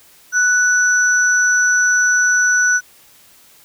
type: tone pair together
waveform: sine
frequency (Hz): 1480 / 5941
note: F#6 / F#8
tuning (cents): 0 / +6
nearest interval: 2 octaves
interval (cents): 2406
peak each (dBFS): -12 / -18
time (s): 0.32-2.81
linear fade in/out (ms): 50
effects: white hiss -48 dBFS RMS until 3.64 s

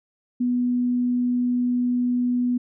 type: tone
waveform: sine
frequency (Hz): 246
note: B3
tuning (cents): -7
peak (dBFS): -19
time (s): 0.4-2.58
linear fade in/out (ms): 10
effects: none

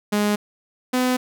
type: tone pair in turn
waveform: sawtooth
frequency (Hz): 207.7 / 252.7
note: G#3 / B3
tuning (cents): 0 / +40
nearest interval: minor third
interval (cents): 340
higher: second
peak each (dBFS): -14 / -14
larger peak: neither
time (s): 0.12-0.36 / 0.93-1.17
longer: neither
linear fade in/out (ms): 10
effects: none

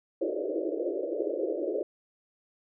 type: band-pass noise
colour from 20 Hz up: pink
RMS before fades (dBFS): -31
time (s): 0.21-1.83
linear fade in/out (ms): 5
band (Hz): 310 to 610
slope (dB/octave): 96
effects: none

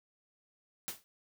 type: noise with exponential decay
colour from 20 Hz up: white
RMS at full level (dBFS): -35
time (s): 0.88-1.04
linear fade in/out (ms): 0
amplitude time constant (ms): 34
effects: none

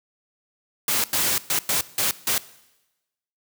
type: noise bursts at uneven times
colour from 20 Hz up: white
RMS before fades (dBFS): -22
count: 6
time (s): 0.88-1.04 / 1.13-1.38 / 1.5-1.59 / 1.69-1.81 / 1.98-2.11 / 2.27-2.38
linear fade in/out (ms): 2
effects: noise-tail reverb RT60 1.0 s tail -19 dB re dry + high-pass 80 Hz 12 dB/octave

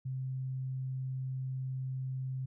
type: tone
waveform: sine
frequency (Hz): 130.81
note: C3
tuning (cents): 0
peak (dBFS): -34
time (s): 0.05-2.46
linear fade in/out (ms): 10
effects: none

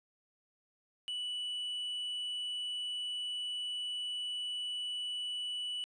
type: tone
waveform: triangle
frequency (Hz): 2960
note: F#7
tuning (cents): 0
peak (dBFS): -34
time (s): 1.08-5.84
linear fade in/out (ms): 0
effects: resampled to 22050 Hz

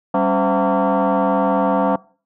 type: tone with frequency modulation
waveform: sine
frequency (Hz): 196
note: G3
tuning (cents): 0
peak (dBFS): -13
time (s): 0.14-1.96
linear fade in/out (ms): 5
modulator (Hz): 237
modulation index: 3.8
effects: noise-tail reverb RT60 0.4 s tail -23 dB re dry + tanh soft clip ceiling -9 dBFS

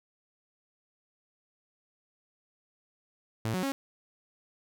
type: tone with pitch steps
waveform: sawtooth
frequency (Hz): 111.4 / 184.4 / 273.5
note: A2 / F#3 / C#4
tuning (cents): +22 / -6 / -23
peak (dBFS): -25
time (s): 3.45-3.72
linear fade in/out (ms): 0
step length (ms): 90
effects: none

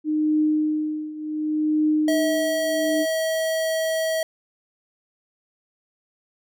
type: tone with tremolo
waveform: sine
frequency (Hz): 306.5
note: D#4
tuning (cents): -26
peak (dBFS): -16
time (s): 0.04-3.06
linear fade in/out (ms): 50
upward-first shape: triangle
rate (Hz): 0.68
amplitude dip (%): 85
type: tone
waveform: square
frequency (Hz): 643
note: E5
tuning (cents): -43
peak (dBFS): -22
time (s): 2.08-4.23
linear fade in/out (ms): 2
effects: none

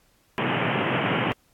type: band-pass noise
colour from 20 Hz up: pink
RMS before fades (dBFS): -25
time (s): 0.38-1.32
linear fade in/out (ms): 0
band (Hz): 110 to 3100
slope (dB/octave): 96
effects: pink hiss -63 dBFS RMS until 1.53 s + AAC 64 kbps

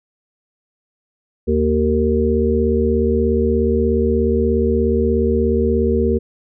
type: harmonic tone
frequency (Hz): 76.8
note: D#2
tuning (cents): -22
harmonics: 1 / 3 / 5 / 6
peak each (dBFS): -19 / -19 / -19 / -19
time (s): 1.47-6.19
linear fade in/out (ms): 20
effects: none

